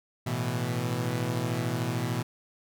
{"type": "chord", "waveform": "sawtooth", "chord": "A suspended second", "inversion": "none", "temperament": "equal", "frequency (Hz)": [110, 123.47, 164.81], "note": ["A2", "B2", "E3"], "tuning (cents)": [0, 0, 0], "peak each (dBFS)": [-30, -26, -30], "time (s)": [0.26, 2.23], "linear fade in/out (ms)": 10, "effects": []}